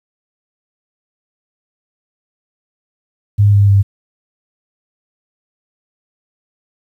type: tone with pitch steps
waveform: sine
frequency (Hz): 102.5 / 100.97 / 99.47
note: G#2 / G#2 / G2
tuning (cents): -22 / -48 / +26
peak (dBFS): -6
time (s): 3.38-3.83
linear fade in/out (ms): 20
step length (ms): 150
effects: 8-bit